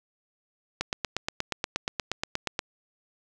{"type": "click train", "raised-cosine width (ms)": 0.2, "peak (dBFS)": -10, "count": 16, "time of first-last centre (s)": [0.81, 2.591], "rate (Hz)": 8.42, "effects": []}